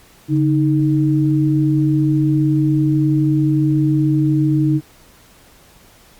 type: tone pair together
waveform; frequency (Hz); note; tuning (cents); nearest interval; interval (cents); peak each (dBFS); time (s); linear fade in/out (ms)
sine; 142.56 / 311.1; C#3 / D#4; +49 / 0; octave + major second; 1351; -15; 0.28-4.81; 50
effects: pink hiss -48 dBFS RMS until 6.19 s + Opus 48 kbps